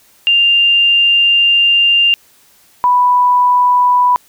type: tone pair in turn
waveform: sine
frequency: 2794 / 987.8 Hz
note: F7 / B5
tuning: 0 / 0 cents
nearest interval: octave + tritone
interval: 1800 cents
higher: first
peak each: -7 dBFS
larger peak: neither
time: 0.27-2.14 / 2.84-4.16 s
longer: first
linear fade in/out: 0 ms
effects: white hiss -49 dBFS RMS until 4.28 s